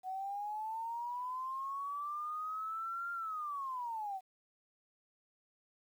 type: linear two-way sweep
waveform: sine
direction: up then down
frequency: 740 to 1396.9 to 740 Hz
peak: -37 dBFS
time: 0.03-4.21 s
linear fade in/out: 50 ms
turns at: 3.12 s
effects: 11-bit